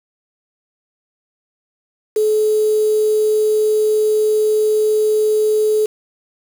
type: tone with quantisation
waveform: sine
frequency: 428.4 Hz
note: A4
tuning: 46 cents flat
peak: -12 dBFS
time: 2.16-5.86 s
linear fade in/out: 5 ms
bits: 5
effects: none